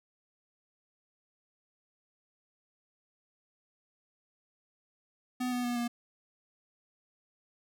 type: tone with pitch steps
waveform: square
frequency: 250.4 / 246.4 / 242.4 / 238.5 Hz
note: B3 / B3 / B3 / A#3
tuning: +24 / -4 / -32 / +40 cents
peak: -31 dBFS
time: 5.4-5.88 s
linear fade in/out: 10 ms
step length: 120 ms
effects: none